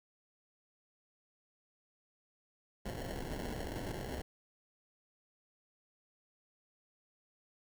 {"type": "noise with sample-and-hold", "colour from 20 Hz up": "pink", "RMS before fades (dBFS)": -41, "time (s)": [2.85, 4.22], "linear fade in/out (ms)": 10, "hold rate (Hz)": 1225, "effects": []}